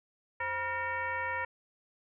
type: tone with frequency modulation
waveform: sine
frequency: 1396.9 Hz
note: F6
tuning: in tune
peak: -31 dBFS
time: 0.4-1.45 s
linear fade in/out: 5 ms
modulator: 436 Hz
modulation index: 1.8
effects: none